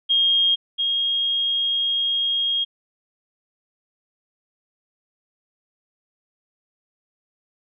sine tone pair in turn, 3239 / 3256 Hz, G#7 / G#7, -44 / -35 cents, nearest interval unison, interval 9 cents, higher second, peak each -15 / -19 dBFS, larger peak first, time 0.09-0.56 / 0.78-2.65 s, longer second, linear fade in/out 20 ms, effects none

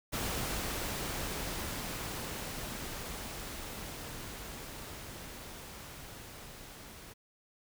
pink noise with level ramp, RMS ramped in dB -35 to -50 dBFS, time 0.12-7.14 s, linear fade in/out 20 ms, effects none

